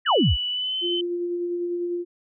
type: exponential sweep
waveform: sine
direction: down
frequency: 1975.5 to 45.16 Hz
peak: -16 dBFS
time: 0.05-0.37 s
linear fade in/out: 50 ms
type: tone with pitch glide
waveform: sine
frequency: 2960 to 3057 Hz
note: F#7 to G7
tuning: 0 to -44 cents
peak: -24 dBFS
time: 0.06-1.01 s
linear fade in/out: 5 ms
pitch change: +56 cents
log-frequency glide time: 0.5-0.76 s
type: tone with tremolo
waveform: sine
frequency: 349.2 Hz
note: F4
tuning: in tune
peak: -23 dBFS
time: 0.81-2.05 s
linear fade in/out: 50 ms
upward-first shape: sine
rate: 10 Hz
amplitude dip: 25%
effects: none